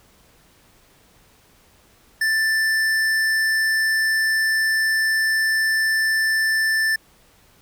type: tone with tanh clipping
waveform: sine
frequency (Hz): 1768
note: A6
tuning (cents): +8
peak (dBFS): -19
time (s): 2.21-6.96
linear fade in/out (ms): 5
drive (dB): 15
effects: pink hiss -55 dBFS RMS until 7.61 s